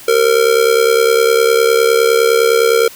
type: tone with amplitude modulation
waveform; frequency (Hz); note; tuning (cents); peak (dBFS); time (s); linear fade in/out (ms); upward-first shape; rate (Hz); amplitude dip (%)
square; 460; A#4; -23; -6; 0.08-2.88; 5; sine; 69.8; 75
effects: white hiss -36 dBFS RMS until 2.95 s